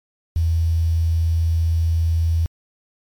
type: tone with quantisation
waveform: sine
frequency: 82.41 Hz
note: E2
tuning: in tune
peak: -15 dBFS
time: 0.36-2.46 s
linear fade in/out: 0 ms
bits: 7
effects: MP3 96 kbps